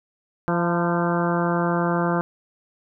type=harmonic tone with a mistuned harmonic; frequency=171.9 Hz; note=F3; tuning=27 cents flat; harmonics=1 / 2 / 3 / 4 / 5 / 6 / 7 / 8 / 9; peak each=-23 / -26 / -28 / -29 / -30 / -31 / -31 / -32 / -33 dBFS; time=0.48-2.21 s; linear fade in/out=0 ms; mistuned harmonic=5; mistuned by=+45 cents; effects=none